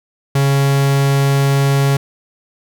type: tone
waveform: 45% pulse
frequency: 138.59 Hz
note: C#3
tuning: in tune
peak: -11 dBFS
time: 0.35-1.97 s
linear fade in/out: 5 ms
effects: none